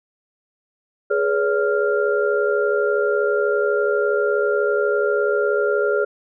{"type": "tone cluster", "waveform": "sine", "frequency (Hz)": [417.3, 489.5, 566, 1394], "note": ["G#4", "B4", "C#5", "F6"], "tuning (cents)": [8, -15, 36, -4], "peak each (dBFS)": [-19, -26, -22, -24], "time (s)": [1.1, 6.05], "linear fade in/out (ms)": 10, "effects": []}